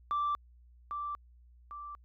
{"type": "tone with echo", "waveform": "sine", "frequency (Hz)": 1171, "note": "D6", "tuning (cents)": -5, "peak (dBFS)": -27, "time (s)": [0.11, 0.35], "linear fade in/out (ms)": 0, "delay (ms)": 800, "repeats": 2, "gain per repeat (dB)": -7, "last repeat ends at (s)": 1.95, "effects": ["tanh soft clip ceiling -26 dBFS", "added 60 Hz sine -56 dBFS peak until 2.04 s"]}